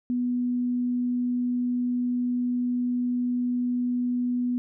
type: tone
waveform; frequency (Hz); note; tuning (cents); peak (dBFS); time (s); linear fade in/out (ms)
sine; 246; B3; -7; -23; 0.1-4.58; 0
effects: none